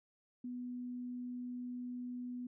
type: tone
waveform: sine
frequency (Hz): 246.9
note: B3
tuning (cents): 0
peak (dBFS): -40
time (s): 0.44-2.47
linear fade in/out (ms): 5
effects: none